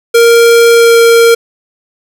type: tone with pitch glide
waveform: square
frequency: 466.2 to 463.5 Hz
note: A#4 to A#4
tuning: 0 to -10 cents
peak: -3 dBFS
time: 0.14-1.35 s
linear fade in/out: 10 ms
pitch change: -10 cents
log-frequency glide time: 0.72-0.98 s
effects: 7-bit